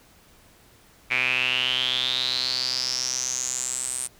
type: tone with band-pass filter sweep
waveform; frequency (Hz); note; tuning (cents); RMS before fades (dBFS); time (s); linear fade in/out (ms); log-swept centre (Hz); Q
sawtooth; 127.4; C3; -46; -26; 1.1-4.08; 20; 2300 to 9000; 9.4
effects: pink hiss -55 dBFS RMS until 4.19 s